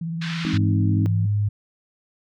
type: tone with vibrato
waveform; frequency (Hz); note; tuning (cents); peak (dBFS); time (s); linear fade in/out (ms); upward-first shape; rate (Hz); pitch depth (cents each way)
sine; 165.6; E3; +8; -25; 0.01-1.26; 5; triangle; 18; 54
type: band-pass noise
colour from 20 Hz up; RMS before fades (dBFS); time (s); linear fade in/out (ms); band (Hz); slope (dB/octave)
pink; -33; 0.21-0.58; 10; 1300 to 4500; 24
type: chord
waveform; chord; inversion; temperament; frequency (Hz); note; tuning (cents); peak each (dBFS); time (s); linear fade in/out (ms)
sine; Ab major; none; equal; 207.7 / 261.6 / 311.1; Ab3 / C4 / Eb4; 0 / 0 / 0; -27; 0.45-1.06; 0
type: tone with pitch glide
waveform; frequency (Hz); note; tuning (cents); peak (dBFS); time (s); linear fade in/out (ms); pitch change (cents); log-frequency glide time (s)
sine; 102.3 to 103.55; G#2 to G#2; -26 to -5; -18; 0.53-1.49; 10; +21; 0.68-1.33
effects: none